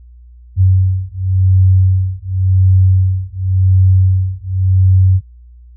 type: beating tone pair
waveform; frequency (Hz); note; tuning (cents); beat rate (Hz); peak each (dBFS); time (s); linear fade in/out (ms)
sine; 93.4 / 94.31; F#2 / F#2; +17 / +34; 0.91; -11; 0.56-5.21; 50
effects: added 60 Hz sine -36 dBFS peak until 5.76 s